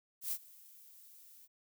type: noise with ADSR envelope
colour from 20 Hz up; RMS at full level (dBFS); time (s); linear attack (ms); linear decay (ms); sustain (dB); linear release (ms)
violet; -35; 0.21-1.48; 110; 58; -23; 37
effects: none